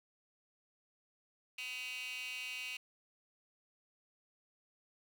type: tone with high-pass filter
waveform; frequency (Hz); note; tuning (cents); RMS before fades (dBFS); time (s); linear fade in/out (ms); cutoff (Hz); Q
15% pulse; 252.5; B3; +39; -43; 1.58-2.77; 5; 2700; 5.5
effects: none